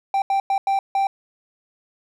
triangle tone bursts at uneven times, 784 Hz, G5, in tune, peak -15 dBFS, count 5, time 0.14-0.22 / 0.3-0.4 / 0.5-0.58 / 0.67-0.79 / 0.95-1.07 s, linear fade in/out 2 ms, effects none

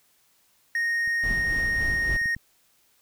triangle tone, 1859 Hz, A#6, 5 cents flat, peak -21 dBFS, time 0.75-2.35 s, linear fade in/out 2 ms
clicks, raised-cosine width 5 ms, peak -35 / -31 / -33 / -30 / -34 / -26 / -29 dBFS, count 7, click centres 1.076 / 1.311 / 1.485 / 1.755 / 2.216 / 2.258 / 2.365 s
brown noise with tremolo, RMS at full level -30 dBFS, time 1.23-2.17 s, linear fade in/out 5 ms, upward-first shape triangle, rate 3.6 Hz, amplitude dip 45%
effects white hiss -64 dBFS RMS until 3.01 s

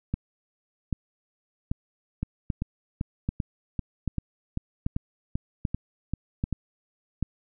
two click trains, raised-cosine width 5 ms, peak -15 / -14 dBFS, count 12 / 10, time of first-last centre 2.23-6.527 / 0.14-7.227 s, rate 2.56 / 1.27 Hz, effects none

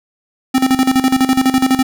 square tone with tremolo, 261.6 Hz, C4, in tune, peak -9 dBFS, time 0.54-1.83 s, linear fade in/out 10 ms, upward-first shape square, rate 12 Hz, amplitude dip 75%, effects none

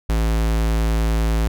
square tone, 55 Hz, A1, in tune, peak -17 dBFS, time 0.09-1.48 s, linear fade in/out 5 ms, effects none

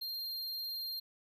square tone, 4194 Hz, C8, 3 cents sharp, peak -38 dBFS, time 0.01-1 s, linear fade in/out 10 ms, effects 12-bit

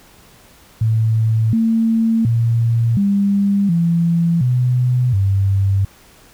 sine tone with pitch steps, 111.4 / 225.7 / 115.9 / 200 / 168.8 / 125 / 97.9 Hz, A2 / A3 / A#2 / G3 / E3 / B2 / G2, +22 / +44 / -10 / +35 / +41 / +21 / -2 cents, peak -12 dBFS, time 0.81-5.85 s, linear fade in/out 5 ms, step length 720 ms, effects pink hiss -47 dBFS RMS until 6.33 s

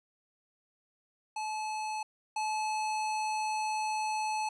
square tone pair in turn, 862 / 862 Hz, A5 / A5, -36 / -36 cents, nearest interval unison, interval 0 cents, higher neither, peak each -34 / -31 dBFS, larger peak second, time 1.36-2.03 / 2.36-4.49 s, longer second, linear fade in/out 5 ms, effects resampled to 22050 Hz

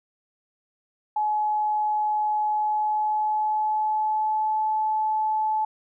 sine tone with pitch glide, 849 to 864.8 Hz, G#5 to A5, +38 to -30 cents, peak -21 dBFS, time 1.16-5.65 s, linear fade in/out 5 ms, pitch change +32 cents, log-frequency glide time 2.48-4.64 s, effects none

